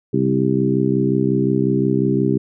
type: harmonic tone with a mistuned harmonic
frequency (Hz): 65.6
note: C2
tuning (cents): +5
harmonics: 2 / 3 / 4 / 5 / 6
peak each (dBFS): -21 / -21 / -21 / -21 / -21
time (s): 0.13-2.38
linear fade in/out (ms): 10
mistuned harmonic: 2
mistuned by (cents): +36
effects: none